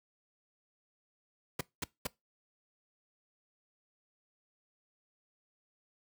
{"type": "noise bursts", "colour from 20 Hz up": "pink", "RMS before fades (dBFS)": -34, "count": 3, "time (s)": [1.59, 2.07], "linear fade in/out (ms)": 5, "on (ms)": 20, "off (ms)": 210, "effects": ["noise-tail reverb RT60 0.2 s tail -22 dB re dry", "high-pass 60 Hz 12 dB/octave"]}